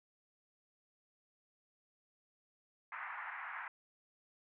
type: band-pass noise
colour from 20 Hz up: white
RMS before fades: -45 dBFS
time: 2.92-3.68 s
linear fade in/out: 2 ms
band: 810 to 2100 Hz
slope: 48 dB/octave
effects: none